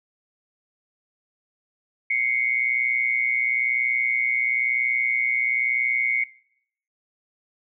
sine tone pair together, 2096 / 2217 Hz, C7 / C#7, +2 / 0 cents, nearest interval minor second, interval 98 cents, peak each -24 / -22 dBFS, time 2.1-6.24 s, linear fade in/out 5 ms, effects noise-tail reverb RT60 0.7 s tail -22 dB re dry

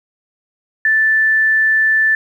sine tone, 1760 Hz, A6, in tune, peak -10 dBFS, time 0.85-2.15 s, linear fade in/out 2 ms, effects 8-bit

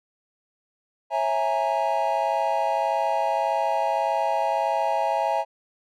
triangle chord, A# half-diminished seventh, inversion first, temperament equal with one note detuned, 546.1 / 659.3 / 830.6 / 932.3 Hz, C#5 / E5 / G#5 / A#5, -26 / 0 / 0 / 0 cents, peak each -28 / -24 / -23 / -26 dBFS, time 1.1-5.45 s, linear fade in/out 50 ms, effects none

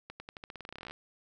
accelerating click train, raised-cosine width 0.3 ms, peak -27 dBFS, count 20, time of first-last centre 0.1-0.91 s, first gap 100 ms, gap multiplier 0.89, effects none

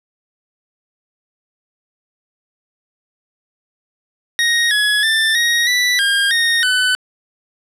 25% pulse tone with pitch steps, 1871 / 1686 / 1778 / 1880 / 1970 / 1611 / 1854 / 1503 Hz, A#6 / G#6 / A6 / A#6 / B6 / G6 / A#6 / F#6, +6 / +26 / +18 / +14 / -5 / +47 / -10 / +27 cents, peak -9 dBFS, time 4.39-6.95 s, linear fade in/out 0 ms, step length 320 ms, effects low-pass 10000 Hz 12 dB/octave

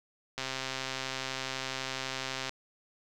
click train, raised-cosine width 0.2 ms, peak -17 dBFS, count 280, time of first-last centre 0.38-2.494 s, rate 132 Hz, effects none

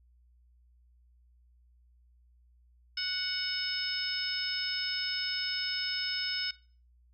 harmonic tone, 740 Hz, F#5, in tune, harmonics 2 / 3 / 4 / 5 / 6 / 7, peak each -40 / -40 / -39 / -42 / -45 / -33 dBFS, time 2.97-6.51 s, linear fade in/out 5 ms, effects noise-tail reverb RT60 0.4 s tail -20 dB re dry + added 60 Hz sine -60 dBFS peak until 7.13 s

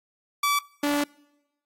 sawtooth tone pair in turn, 1152 / 289.9 Hz, D6 / D4, -34 / -22 cents, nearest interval 2 octaves, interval 2388 cents, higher first, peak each -17 / -18 dBFS, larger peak first, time 0.43-0.59 / 0.83-1.04 s, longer second, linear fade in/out 5 ms, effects noise-tail reverb RT60 1.0 s tail -25 dB re dry + AAC 48 kbps

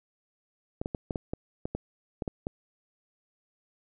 clicks, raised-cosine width 2 ms, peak -18 dBFS, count 11, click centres 0.815 / 0.859 / 0.948 / 1.108 / 1.158 / 1.335 / 1.655 / 1.75 / 2.222 / 2.278 / 2.469 s, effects none

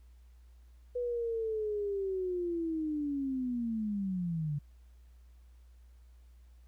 sine linear sweep, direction down, 493.9 to 141.8 Hz, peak -31 dBFS, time 0.95-4.59 s, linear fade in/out 10 ms, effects added 60 Hz sine -54 dBFS peak until 6.67 s + pink hiss -74 dBFS RMS until 6.67 s

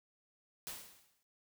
white noise with exponential decay, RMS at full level -42 dBFS, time 0.67-1.23 s, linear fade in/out 0 ms, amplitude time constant 120 ms, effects noise-tail reverb RT60 0.3 s tail -24 dB re dry

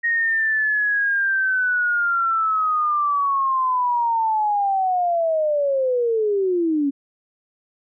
sine linear sweep, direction down, 1874 to 272.1 Hz, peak -17 dBFS, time 0.03-6.91 s, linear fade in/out 20 ms, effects none

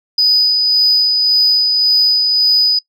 sine tone with tremolo, 4978 Hz, D#8, in tune, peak -6 dBFS, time 0.18-2.79 s, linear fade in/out 5 ms, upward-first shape sine, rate 1.8 Hz, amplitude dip 35%, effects noise-tail reverb RT60 0.1 s tail -24 dB re dry + tanh soft clip ceiling -5 dBFS

